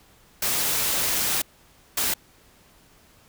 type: noise bursts at uneven times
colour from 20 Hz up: white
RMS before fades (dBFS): -24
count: 2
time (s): 0.42-1.42 / 1.97-2.14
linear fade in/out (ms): 5
effects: pink hiss -56 dBFS RMS until 3.28 s